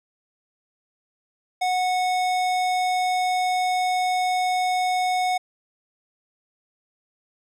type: tone with hard clipping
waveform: sine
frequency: 734 Hz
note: F#5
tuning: 14 cents flat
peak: -22 dBFS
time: 1.61-5.38 s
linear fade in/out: 10 ms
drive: 17 dB
effects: none